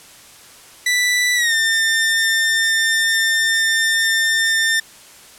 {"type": "tone with pitch glide", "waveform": "sawtooth", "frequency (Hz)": [1975.5, 1801.1], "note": ["B6", "A6"], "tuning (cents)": [0, 40], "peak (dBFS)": -11, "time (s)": [0.86, 4.8], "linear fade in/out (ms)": 5, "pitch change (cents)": -160, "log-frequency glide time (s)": [1.35, 1.54], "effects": ["white hiss -43 dBFS RMS until 5.38 s", "low-pass 11000 Hz 12 dB/octave"]}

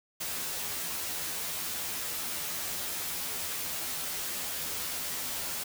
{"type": "noise with comb filter", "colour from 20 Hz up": "white", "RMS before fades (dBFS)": -35, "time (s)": [0.2, 5.64], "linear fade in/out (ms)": 10, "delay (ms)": 12, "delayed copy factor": 0.9, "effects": []}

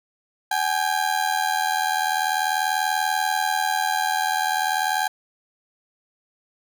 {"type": "ring-modulated tone", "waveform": "30% pulse", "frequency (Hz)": 802, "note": "G5", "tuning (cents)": 39, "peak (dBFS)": -15, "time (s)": [0.51, 5.08], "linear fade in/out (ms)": 5, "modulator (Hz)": 40.2, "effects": []}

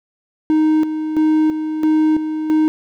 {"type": "tone with tremolo", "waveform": "triangle", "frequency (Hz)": 311.1, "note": "D#4", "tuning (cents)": 0, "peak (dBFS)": -9, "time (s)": [0.5, 2.68], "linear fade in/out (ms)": 0, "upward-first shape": "square", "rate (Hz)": 1.5, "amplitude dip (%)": 60, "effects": []}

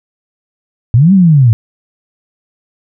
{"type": "linear two-way sweep", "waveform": "sine", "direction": "up then down", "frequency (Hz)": [105.7, 200, 105.7], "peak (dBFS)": -3, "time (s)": [0.94, 1.53], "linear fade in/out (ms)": 0, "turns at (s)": 1.13, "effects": []}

